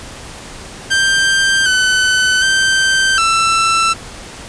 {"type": "tone with pitch steps", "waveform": "sawtooth", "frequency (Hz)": [1576, 1511, 1559, 1334], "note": ["G6", "F#6", "G6", "E6"], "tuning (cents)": [9, 36, -10, 20], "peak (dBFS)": -7, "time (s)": [0.9, 3.94], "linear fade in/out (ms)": 20, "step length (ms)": 760, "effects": ["pink hiss -32 dBFS RMS until 4.48 s", "resampled to 22050 Hz"]}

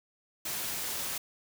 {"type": "noise", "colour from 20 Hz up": "white", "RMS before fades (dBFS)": -35, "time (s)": [0.45, 1.18], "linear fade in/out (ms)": 5, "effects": []}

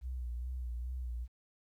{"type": "tone with vibrato", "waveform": "sine", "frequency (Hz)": 61.4, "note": "B1", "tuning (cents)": -9, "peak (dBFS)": -36, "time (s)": [0.01, 1.28], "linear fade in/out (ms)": 50, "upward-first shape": "sine", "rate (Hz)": 2.4, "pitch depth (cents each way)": 64, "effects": ["12-bit"]}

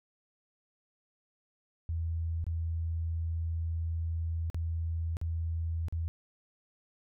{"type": "tone with dropouts", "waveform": "sine", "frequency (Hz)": 82.41, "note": "E2", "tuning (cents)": 0, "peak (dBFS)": -30, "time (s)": [1.89, 6.08], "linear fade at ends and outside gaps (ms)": 0, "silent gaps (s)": [[2.442, 2.466], [4.5, 4.545], [5.169, 5.214], [5.884, 5.925]], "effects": []}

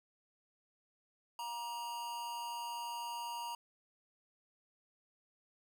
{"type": "tone with amplitude modulation", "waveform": "square", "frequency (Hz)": 946, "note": "A#5", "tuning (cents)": 25, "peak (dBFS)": -38, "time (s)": [1.39, 3.55], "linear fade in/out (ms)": 2, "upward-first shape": "sine", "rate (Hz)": 239, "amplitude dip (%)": 50, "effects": []}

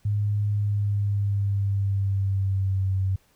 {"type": "tone with pitch glide", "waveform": "sine", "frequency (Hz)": [103.4, 95.37], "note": ["G#2", "G2"], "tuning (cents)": [-7, -47], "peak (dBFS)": -21, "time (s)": [0.05, 3.16], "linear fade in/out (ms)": 5, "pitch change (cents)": -140, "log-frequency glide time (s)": [0.51, 2.94], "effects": ["pink hiss -63 dBFS RMS until 3.35 s"]}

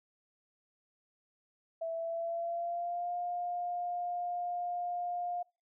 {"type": "tone with pitch glide", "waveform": "sine", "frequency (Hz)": [659.3, 706.6], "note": ["E5", "F5"], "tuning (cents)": [0, 20], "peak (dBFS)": -33, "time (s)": [1.81, 5.43], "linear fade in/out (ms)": 10, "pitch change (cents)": 120, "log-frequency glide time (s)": [1.92, 3.14], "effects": ["noise-tail reverb RT60 0.3 s tail -26 dB re dry"]}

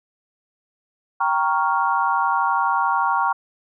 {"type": "chord", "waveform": "sine", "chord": "G half-diminished seventh", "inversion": "none", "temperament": "equal with one note detuned", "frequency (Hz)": [784, 935.6, 1108.7, 1396.9], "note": ["G5", "Bb5", "Db6", "F6"], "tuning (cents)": [0, 6, 0, 0], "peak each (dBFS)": [-24, -21, -22, -25], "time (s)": [1.2, 3.33], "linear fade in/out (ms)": 10, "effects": []}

